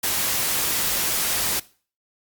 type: noise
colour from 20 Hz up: white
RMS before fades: -23 dBFS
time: 0.03-1.6 s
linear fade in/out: 10 ms
effects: noise-tail reverb RT60 0.4 s tail -20 dB re dry + Opus 48 kbps